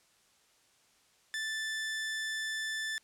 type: tone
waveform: sawtooth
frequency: 1760 Hz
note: A6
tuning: in tune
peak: -30 dBFS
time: 1.34-2.98 s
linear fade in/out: 0 ms
effects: white hiss -67 dBFS RMS until 3.03 s + low-pass 9000 Hz 12 dB/octave